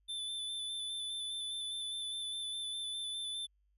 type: tone with vibrato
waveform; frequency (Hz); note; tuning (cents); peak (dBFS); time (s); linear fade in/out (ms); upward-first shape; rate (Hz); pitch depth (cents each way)
square; 3520; A7; 0; -38; 0.08-3.47; 20; square; 4.9; 17
effects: added 50 Hz sine -70 dBFS peak until 3.77 s + resampled to 32000 Hz